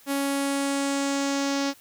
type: tone with low-pass filter sweep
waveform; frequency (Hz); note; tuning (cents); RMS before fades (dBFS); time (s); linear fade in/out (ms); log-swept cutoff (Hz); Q
sawtooth; 278.1; C#4; +6; -26; 0.06-1.74; 50; 12000 to 5500; 2.5
effects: white hiss -54 dBFS RMS until 1.8 s